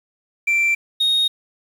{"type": "tone pair in turn", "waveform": "sine", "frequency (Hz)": [2349, 3729], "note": ["D7", "A#7"], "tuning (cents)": [0, 0], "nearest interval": "minor sixth", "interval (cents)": 800, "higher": "second", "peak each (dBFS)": -12, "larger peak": "neither", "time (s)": [[0.47, 0.75], [1, 1.28]], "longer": "neither", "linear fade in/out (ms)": 10, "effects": ["tanh soft clip ceiling -14 dBFS", "7-bit"]}